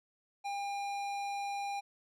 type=tone with tanh clipping; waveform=sine; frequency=803 Hz; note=G5; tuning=41 cents sharp; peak=-37 dBFS; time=0.44-1.81 s; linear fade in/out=20 ms; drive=17 dB; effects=none